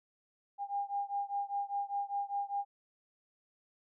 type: beating tone pair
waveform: sine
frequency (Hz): 803 / 808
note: G5 / G#5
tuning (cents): +41 / -48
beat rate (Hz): 5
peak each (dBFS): -36 / -37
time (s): 0.58-2.65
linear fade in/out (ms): 50
effects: none